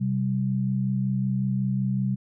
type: tone pair together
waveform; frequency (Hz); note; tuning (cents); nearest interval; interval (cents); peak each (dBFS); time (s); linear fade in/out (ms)
sine; 129.2 / 194.58; C3 / G3; -21 / -13; perfect fifth; 708; -25; 0-2.16; 20
effects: none